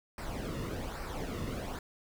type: noise with flanger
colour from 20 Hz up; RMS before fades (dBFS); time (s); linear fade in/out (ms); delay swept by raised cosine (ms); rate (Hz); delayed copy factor
brown; -38; 0.18-1.79; 2; 0.29 to 1.29; 1.2; -0.65
effects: none